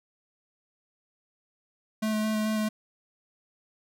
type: tone with vibrato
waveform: square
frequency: 216 Hz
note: A3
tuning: 32 cents flat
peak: -26 dBFS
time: 2.02-2.69 s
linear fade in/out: 10 ms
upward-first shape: square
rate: 4.6 Hz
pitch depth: 10 cents each way
effects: none